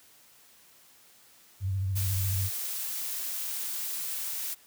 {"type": "tone with vibrato", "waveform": "sine", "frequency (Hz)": 96, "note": "G2", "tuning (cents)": -36, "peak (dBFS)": -26, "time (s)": [1.6, 2.5], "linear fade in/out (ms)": 50, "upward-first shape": "sine", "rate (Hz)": 14, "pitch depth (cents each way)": 54}
{"type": "noise", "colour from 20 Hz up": "blue", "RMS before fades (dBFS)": -34, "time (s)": [1.95, 4.55], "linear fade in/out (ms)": 20}
{"effects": ["white hiss -58 dBFS RMS until 4.66 s", "high-pass 60 Hz 12 dB/octave"]}